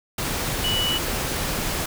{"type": "tone in noise", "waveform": "sine", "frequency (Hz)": 2952, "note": "F#7", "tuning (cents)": -5, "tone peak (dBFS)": -22, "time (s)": [0.64, 0.98], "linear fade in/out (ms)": 5, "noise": "pink", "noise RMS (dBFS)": -26, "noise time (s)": [0.18, 1.86], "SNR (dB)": 1, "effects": []}